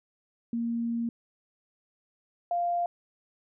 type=tone pair in turn; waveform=sine; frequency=233.1 / 696.5 Hz; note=A#3 / F5; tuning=0 / -5 cents; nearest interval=octave + perfect fifth; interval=1895 cents; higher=second; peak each=-27 / -25 dBFS; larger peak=second; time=0.53-1.09 / 2.51-2.86 s; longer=first; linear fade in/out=2 ms; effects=none